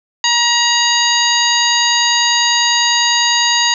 harmonic tone, 950 Hz, A#5, 33 cents sharp, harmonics 1 / 2 / 3 / 4 / 5 / 7, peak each -18 / -18 / -18 / -18 / -18 / -18 dBFS, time 0.24-3.74 s, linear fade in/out 2 ms, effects none

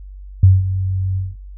sine tone with ADSR envelope, 94.4 Hz, F#2, 35 cents sharp, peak -4 dBFS, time 0.43-1.36 s, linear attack 4 ms, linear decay 190 ms, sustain -13 dB, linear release 190 ms, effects noise-tail reverb RT60 0.1 s tail -19 dB re dry + added 48 Hz sine -32 dBFS peak until 1.57 s

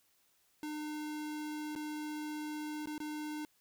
square tone with dropouts, 302.6 Hz, D#4, 48 cents flat, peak -39 dBFS, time 0.63-3.45 s, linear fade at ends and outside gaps 1 ms, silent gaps 1.752-1.76 / 2.858-2.872 / 2.98-3.002 s, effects white hiss -72 dBFS RMS until 3.6 s

